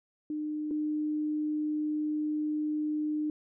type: tone pair in turn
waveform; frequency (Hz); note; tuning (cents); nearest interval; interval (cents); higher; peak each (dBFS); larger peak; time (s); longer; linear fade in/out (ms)
sine; 303.2 / 303.2; D#4 / D#4; -45 / -45; unison; 0; neither; -31 / -28; second; 0.3-0.71 / 0.71-3.3; second; 2
effects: none